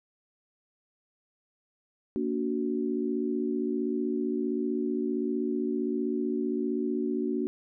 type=chord; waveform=sine; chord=Bb augmented; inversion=none; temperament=equal with one note detuned; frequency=233.1 / 288.6 / 370 Hz; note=Bb3 / D4 / F#4; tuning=0 / -30 / 0 cents; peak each=-31 dBFS; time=2.16-7.47 s; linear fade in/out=0 ms; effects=none